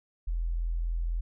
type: tone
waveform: sine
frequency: 42 Hz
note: E1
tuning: 33 cents sharp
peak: -27 dBFS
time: 0.27-1.21 s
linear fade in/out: 10 ms
effects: none